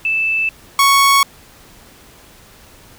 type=tone pair in turn; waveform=sine / sawtooth; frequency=2637 / 1109.4 Hz; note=E7 / C#6; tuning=0 / +1 cents; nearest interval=octave + minor third; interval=1499 cents; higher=first; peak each=-14 / -5 dBFS; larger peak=second; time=0.05-0.49 / 0.79-1.23 s; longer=neither; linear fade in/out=2 ms; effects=pink hiss -44 dBFS RMS until 2.98 s